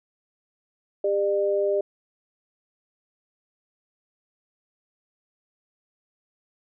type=tone pair together; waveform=sine; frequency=400 / 601.1 Hz; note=G4 / D5; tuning=+35 / +40 cents; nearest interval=perfect fifth; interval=705 cents; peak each=-23 dBFS; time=1.04-1.81 s; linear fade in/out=5 ms; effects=none